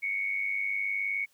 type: tone with amplitude modulation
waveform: sine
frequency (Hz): 2217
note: C#7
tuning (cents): 0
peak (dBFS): -25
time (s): 0.02-1.26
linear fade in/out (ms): 20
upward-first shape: sine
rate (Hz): 99.6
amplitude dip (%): 65
effects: white hiss -67 dBFS RMS until 1.33 s